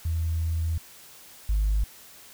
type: tone pair in turn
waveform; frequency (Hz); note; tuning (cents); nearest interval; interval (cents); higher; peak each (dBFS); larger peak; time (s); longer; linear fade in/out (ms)
sine; 81.8 / 51.66; E2 / G#1; -13 / -8; minor sixth; 795; first; -23 / -19; second; 0.05-0.78 / 1.49-1.84; first; 5
effects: tanh soft clip ceiling -18 dBFS + white hiss -49 dBFS RMS until 2.33 s